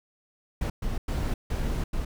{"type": "noise bursts at uneven times", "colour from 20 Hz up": "brown", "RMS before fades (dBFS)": -28, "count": 5, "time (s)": [[0.61, 0.7], [0.82, 0.98], [1.08, 1.34], [1.5, 1.84], [1.93, 2.05]], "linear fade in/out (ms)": 5, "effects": []}